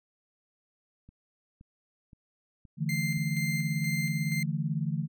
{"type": "click train", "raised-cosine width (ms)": 5, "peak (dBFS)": -39, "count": 5, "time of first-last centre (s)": [1.09, 3.173], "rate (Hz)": 1.92}
{"type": "chord", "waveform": "sine", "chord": "D suspended second", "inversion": "none", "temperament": "equal with one note detuned", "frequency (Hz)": [146.83, 164.81, 218.2], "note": ["D3", "E3", "A3"], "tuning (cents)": [0, 0, -14], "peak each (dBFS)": [-31, -31, -36], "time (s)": [2.77, 5.08], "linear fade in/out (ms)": 50}
{"type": "tone with tremolo", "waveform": "40% pulse", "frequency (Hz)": 2093, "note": "C7", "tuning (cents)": 0, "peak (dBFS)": -31, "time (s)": [2.89, 4.43], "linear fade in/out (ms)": 2, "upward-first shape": "square", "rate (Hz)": 2.1, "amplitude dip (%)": 40}
{"effects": []}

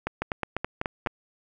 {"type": "two click trains", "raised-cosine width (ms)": 0.5, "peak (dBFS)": [-12, -12], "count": [5, 5], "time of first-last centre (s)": [[0.22, 1.071], [0.07, 1.063]], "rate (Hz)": [4.7, 4.03], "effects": []}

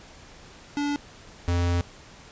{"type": "tone pair in turn", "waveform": "square", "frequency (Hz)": [288.8, 87.16], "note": ["D4", "F2"], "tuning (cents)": [-29, -3], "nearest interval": "octave + major sixth", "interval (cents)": 2074, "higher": "first", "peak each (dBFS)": [-25, -22], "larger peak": "second", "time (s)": [[0.77, 0.96], [1.48, 1.81]], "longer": "second", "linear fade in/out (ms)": 0, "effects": ["pink hiss -48 dBFS RMS until 2.31 s", "resampled to 16000 Hz"]}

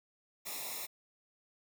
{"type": "noise with comb filter", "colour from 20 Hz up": "white", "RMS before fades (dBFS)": -41, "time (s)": [0.45, 0.87], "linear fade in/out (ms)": 20, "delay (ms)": 0.65, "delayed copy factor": -0.95, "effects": []}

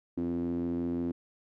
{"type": "tone with band-pass filter", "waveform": "sawtooth", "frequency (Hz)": 85.8, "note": "F2", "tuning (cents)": -30, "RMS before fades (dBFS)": -32, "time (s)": [0.17, 1.12], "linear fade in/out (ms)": 10, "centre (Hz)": 290, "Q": 9.8, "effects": []}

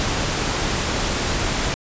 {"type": "noise", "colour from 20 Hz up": "pink", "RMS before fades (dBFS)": -22, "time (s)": [0, 1.74], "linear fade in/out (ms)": 0, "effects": ["resampled to 16000 Hz"]}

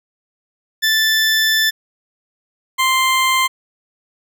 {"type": "tone pair in turn", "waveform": "20% pulse", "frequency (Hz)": [1760, 1046.5], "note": ["A6", "C6"], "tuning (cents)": [0, 0], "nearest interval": "major sixth", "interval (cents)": 900, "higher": "first", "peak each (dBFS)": -8, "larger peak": "neither", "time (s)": [[0.82, 1.71], [2.78, 3.48]], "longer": "first", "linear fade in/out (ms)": 20, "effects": []}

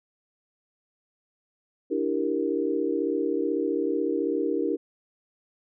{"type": "chord", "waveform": "sine", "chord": "E half-diminished seventh", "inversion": "third", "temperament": "equal", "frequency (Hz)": [293.7, 329.6, 392, 466.2], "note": ["D4", "E4", "G4", "Bb4"], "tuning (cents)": [0, 0, 0, 0], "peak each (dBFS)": -29, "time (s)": [1.9, 4.77], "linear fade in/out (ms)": 20, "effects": []}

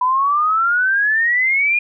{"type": "exponential sweep", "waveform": "sine", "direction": "up", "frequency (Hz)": [989, 2449], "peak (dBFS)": -13, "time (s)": [0.01, 1.79], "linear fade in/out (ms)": 5, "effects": []}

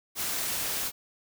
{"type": "noise", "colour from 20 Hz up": "white", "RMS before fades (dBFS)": -31, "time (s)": [0.15, 0.92], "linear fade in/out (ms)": 50, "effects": []}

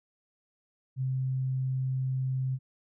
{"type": "tone", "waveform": "sine", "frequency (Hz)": 130.81, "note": "C3", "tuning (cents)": 0, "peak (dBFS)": -27, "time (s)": [0.96, 2.59], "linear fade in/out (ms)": 50, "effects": []}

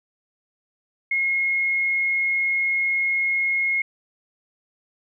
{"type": "tone", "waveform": "sine", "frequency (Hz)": 2158, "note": "C#7", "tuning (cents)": -47, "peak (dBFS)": -19, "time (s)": [1.11, 3.82], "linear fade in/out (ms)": 5, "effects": []}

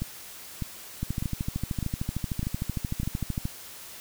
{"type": "two click trains", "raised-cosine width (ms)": 5, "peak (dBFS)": [-16, -17], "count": [33, 6], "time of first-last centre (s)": [[1.03, 3.454], [0.02, 3.032]], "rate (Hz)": [13.2, 1.66], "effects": ["white hiss -44 dBFS RMS until 4 s"]}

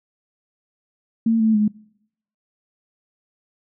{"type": "tone with pitch steps", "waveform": "sine", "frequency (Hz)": [226.6, 220.5, 211.1], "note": ["A#3", "A3", "G#3"], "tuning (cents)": [-49, 4, 29], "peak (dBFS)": -14, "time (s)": [1.26, 1.68], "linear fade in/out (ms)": 5, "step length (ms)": 140, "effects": ["noise-tail reverb RT60 0.7 s tail -22 dB re dry"]}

